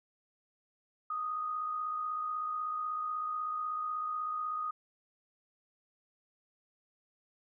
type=tone with amplitude modulation; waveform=sine; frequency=1242 Hz; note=D#6; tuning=3 cents flat; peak=-31 dBFS; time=1.1-4.71 s; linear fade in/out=5 ms; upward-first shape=sine; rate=56.2 Hz; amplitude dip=40%; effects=none